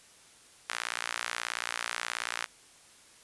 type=tone with high-pass filter; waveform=sawtooth; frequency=58.5 Hz; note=A#1; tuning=7 cents sharp; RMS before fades=-36 dBFS; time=0.69-2.46 s; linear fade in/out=5 ms; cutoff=1500 Hz; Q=1.3; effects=white hiss -57 dBFS RMS until 3.23 s + resampled to 24000 Hz